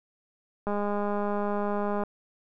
click train, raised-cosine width 1 ms, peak -17 dBFS, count 281, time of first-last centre 0.67-2.036 s, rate 205 Hz, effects none

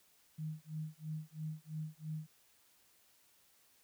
sine tone with tremolo, 155.7 Hz, D#3, 2 cents sharp, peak -37 dBFS, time 0.38-2.27 s, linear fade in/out 10 ms, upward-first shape sine, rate 3 Hz, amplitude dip 100%, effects white hiss -69 dBFS RMS until 3.83 s

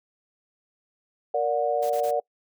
sine chord, Bb augmented, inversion none, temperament just, 466.2 / 582.7 / 728.4 Hz, Bb4 / D5 / F#5, 0 / -14 / -27 cents, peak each -27 / -25 / -26 dBFS, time 1.34-2.2 s, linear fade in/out 5 ms
white noise bursts, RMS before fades -42 dBFS, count 3, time 1.82-2.112 s, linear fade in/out 10 ms, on 82 ms, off 23 ms
effects noise-tail reverb RT60 0.1 s tail -25 dB re dry

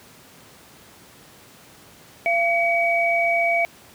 sine tone pair together, 682.2 / 2267 Hz, F5 / C#7, -41 / +38 cents, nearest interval octave + major sixth, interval 2079 cents, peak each -20 dBFS, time 2.26-3.65 s, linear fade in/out 0 ms, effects pink hiss -48 dBFS RMS until 3.94 s + high-pass 100 Hz 12 dB/octave

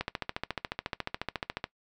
click train, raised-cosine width 0.3 ms, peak -15 dBFS, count 24, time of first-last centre 0.01-1.641 s, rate 14.1 Hz, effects noise-tail reverb RT60 0.1 s tail -19 dB re dry

